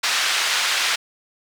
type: band-pass noise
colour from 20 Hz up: pink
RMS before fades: -21 dBFS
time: 0.03-0.96 s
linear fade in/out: 10 ms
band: 1600 to 5600 Hz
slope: 12 dB/octave
effects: none